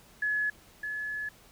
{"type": "tone pair in turn", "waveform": "sine", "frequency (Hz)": [1700, 1708.1], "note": ["G#6", "G#6"], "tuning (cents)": [40, 48], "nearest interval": "unison", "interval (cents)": 8, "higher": "second", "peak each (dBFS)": [-26, -32], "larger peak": "first", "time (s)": [[0.22, 0.5], [0.83, 1.29]], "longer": "second", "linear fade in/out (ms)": 5, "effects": ["pink hiss -57 dBFS RMS until 1.51 s"]}